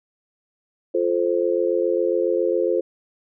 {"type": "chord", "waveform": "sine", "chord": "F major", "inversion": "none", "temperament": "just", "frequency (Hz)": [349.2, 436.5, 523.8], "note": ["F4", "A4", "C5"], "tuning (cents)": [0, -14, 2], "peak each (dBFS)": [-22, -23, -22], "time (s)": [0.94, 2.81], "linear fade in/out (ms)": 10, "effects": []}